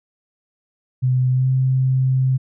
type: tone with pitch glide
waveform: sine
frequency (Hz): 127.7 to 130.68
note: C3 to C3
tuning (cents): -42 to -2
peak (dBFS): -14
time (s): 1.02-2.38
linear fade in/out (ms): 20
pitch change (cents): +40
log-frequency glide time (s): 1.32-1.48
effects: none